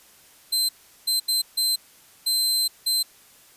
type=tone bursts at uneven times; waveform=sawtooth; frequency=4100 Hz; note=C8; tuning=36 cents flat; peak=-17 dBFS; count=6; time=0.52-0.69 / 1.07-1.2 / 1.28-1.42 / 1.57-1.76 / 2.26-2.68 / 2.86-3.03 s; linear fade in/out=10 ms; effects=white hiss -53 dBFS RMS until 3.56 s + resampled to 32000 Hz